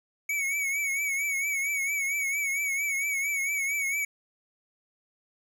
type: tone with vibrato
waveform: square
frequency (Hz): 2242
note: C#7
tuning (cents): +19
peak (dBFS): -27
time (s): 0.29-4.05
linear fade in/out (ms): 5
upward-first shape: triangle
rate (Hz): 4.4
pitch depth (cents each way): 74
effects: 10-bit